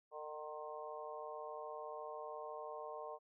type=harmonic tone with a mistuned harmonic; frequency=151.9 Hz; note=D#3; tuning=41 cents flat; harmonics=3 / 4 / 5 / 6 / 7; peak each=-50 / -49 / -52 / -54 / -51 dBFS; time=0.11-3.19 s; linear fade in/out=50 ms; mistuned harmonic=6; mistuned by=+26 cents; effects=none